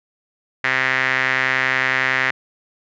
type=tone with band-pass filter; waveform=sawtooth; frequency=130.81 Hz; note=C3; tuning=in tune; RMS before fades=-19 dBFS; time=0.64-2.31 s; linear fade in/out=5 ms; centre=1900 Hz; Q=4.4; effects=resampled to 16000 Hz